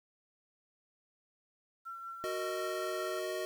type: tone with tremolo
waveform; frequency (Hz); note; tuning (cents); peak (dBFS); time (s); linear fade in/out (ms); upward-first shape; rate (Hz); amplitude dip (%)
sine; 1354; E6; +46; -40; 1.85-3.2; 20; sine; 5.3; 35
type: chord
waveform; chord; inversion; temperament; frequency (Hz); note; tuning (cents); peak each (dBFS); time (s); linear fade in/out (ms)
square; D# minor; first; equal; 370 / 466.2 / 622.3; F#4 / A#4 / D#5; 0 / 0 / 0; -39 / -44 / -39; 2.24-3.45; 0
effects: 11-bit